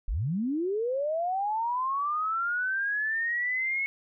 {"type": "linear sweep", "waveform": "sine", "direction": "up", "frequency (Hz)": [31.56, 2198], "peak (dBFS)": -26, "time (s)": [0.08, 3.86], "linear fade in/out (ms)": 0, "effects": []}